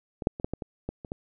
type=clicks; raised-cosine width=2 ms; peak=-21 / -7 / -23 / -14 / -17 / -21 / -18 / -26 / -20 dBFS; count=9; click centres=0.222 / 0.271 / 0.399 / 0.445 / 0.536 / 0.622 / 0.89 / 1.048 / 1.119 s; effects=none